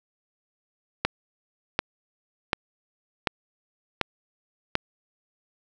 click train, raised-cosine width 0.3 ms, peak -5 dBFS, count 6, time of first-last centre 1.05-4.754 s, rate 1.35 Hz, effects none

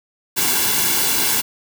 white noise with comb filter, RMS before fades -18 dBFS, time 0.36-1.42 s, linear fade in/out 20 ms, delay 1.6 ms, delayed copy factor -0.7, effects none

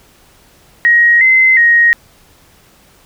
sine tone with pitch steps, 1887 / 2059 / 1877 Hz, A#6 / C7 / A#6, +21 / -28 / +11 cents, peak -5 dBFS, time 0.85-1.93 s, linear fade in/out 0 ms, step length 360 ms, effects pink hiss -47 dBFS RMS until 3.05 s

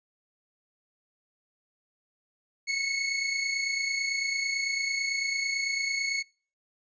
sawtooth tone pair together, 2174 / 2203 Hz, C#7 / C#7, -34 / -11 cents, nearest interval unison, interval 23 cents, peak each -31 / -24 dBFS, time 2.67-6.23 s, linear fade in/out 20 ms, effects noise-tail reverb RT60 0.4 s tail -25 dB re dry + resampled to 16000 Hz

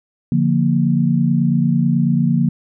sine chord, Bb major, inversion first, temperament just, 145.68 / 174.81 / 233.1 Hz, D3 / F3 / Bb3, -14 / +2 / 0 cents, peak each -17 dBFS, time 0.32-2.49 s, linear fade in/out 2 ms, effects none

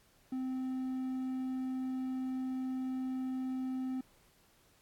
triangle tone, 259.1 Hz, C4, 17 cents flat, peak -32 dBFS, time 0.32-4.01 s, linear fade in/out 5 ms, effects pink hiss -67 dBFS RMS until 4.81 s + AAC 64 kbps

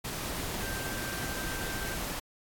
sine tone in noise, 1568 Hz, G6, in tune, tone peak -41 dBFS, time 0.61-1.96 s, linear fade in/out 10 ms, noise pink, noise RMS -36 dBFS, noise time 0.04-2.2 s, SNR -8 dB, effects AAC 64 kbps

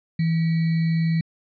sine tone with sample-and-hold, 163.6 Hz, E3, 13 cents flat, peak -18 dBFS, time 0.19-1.21 s, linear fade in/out 5 ms, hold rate 2100 Hz, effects resampled to 11025 Hz

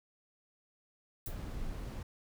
violet noise with exponential decay, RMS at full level -40 dBFS, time 1.26-1.38 s, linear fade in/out 1 ms, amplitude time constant 26 ms
brown noise, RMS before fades -40 dBFS, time 1.27-2.03 s, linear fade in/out 5 ms
effects none

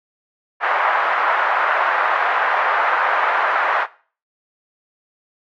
white band-pass noise, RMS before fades -18 dBFS, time 0.6-3.87 s, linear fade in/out 50 ms, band 670 to 1600 Hz, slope 24 dB/octave, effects noise-tail reverb RT60 0.4 s tail -18 dB re dry + AAC 64 kbps

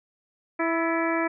harmonic tone with a mistuned harmonic, 329.6 Hz, E4, in tune, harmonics 1 / 2 / 3 / 4 / 5 / 6 / 7, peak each -26 / -29 / -31 / -32 / -33 / -34 / -34 dBFS, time 0.59-1.28 s, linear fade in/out 10 ms, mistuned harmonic 5, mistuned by +51 cents, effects none

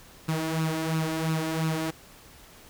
sawtooth tone with flanger, 160 Hz, D#3, 49 cents sharp, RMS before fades -28 dBFS, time 0.28-1.91 s, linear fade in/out 10 ms, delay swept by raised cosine 0.74 to 3.44 ms, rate 2.9 Hz, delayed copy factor +0.6, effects pink hiss -51 dBFS RMS until 2.69 s

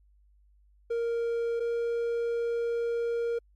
triangle tone pair in turn, 466.2 / 468.2 Hz, A#4 / A#4, 0 / +8 cents, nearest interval unison, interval 8 cents, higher second, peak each -25 dBFS, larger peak neither, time 0.9-1.6 / 1.6-3.39 s, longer second, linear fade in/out 10 ms, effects added 50 Hz sine -59 dBFS peak until 3.55 s + AAC 64 kbps

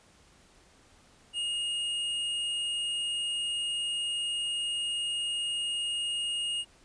sine tone with hard clipping, 2855 Hz, F7, 37 cents sharp, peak -31 dBFS, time 1.33-6.65 s, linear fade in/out 50 ms, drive 9 dB, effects pink hiss -60 dBFS RMS until 6.84 s + resampled to 22050 Hz

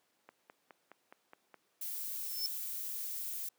click train, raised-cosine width 0.5 ms, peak -36 dBFS, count 7, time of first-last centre 0.29-1.543 s, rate 4.79 Hz
violet noise, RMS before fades -40 dBFS, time 1.81-3.49 s, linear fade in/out 5 ms
sine tone with exponential growth, 5300 Hz, E8, 9 cents sharp, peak -30 dBFS, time 2.17-2.46 s, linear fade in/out 0 ms, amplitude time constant 61 ms
effects pink hiss -75 dBFS RMS until 3.58 s + high-pass 300 Hz 12 dB/octave

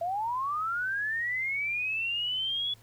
sine linear sweep, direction up, 659.3 to 3415 Hz, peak -28 dBFS, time 0.01-2.74 s, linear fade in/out 5 ms, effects added 111 Hz sine -57 dBFS peak until 2.82 s + pink hiss -60 dBFS RMS until 2.82 s

